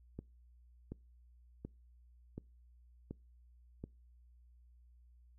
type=click train; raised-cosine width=3 ms; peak=-30 dBFS; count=6; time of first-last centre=0.19-3.84 s; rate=1.37 Hz; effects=noise-tail reverb RT60 0.3 s tail -26 dB re dry + added 60 Hz sine -60 dBFS peak until 5.38 s